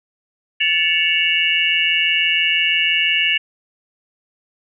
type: tone cluster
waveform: sine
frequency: 1742 / 2228 / 2717 / 2883 Hz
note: A6 / C#7 / F7 / F#7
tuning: -18 / +8 / -48 / -46 cents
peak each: -23 / -21 / -19 / -18 dBFS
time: 0.6-3.38 s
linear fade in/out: 10 ms
effects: none